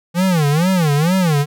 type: tone with vibrato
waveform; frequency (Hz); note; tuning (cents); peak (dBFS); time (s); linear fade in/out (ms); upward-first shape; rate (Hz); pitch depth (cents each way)
square; 164.81; E3; 0; -13; 0.14-1.46; 50; sine; 2.2; 250
effects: none